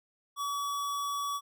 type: tone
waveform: square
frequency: 1138 Hz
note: C#6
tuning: 45 cents sharp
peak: -32 dBFS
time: 0.36-1.41 s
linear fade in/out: 50 ms
effects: none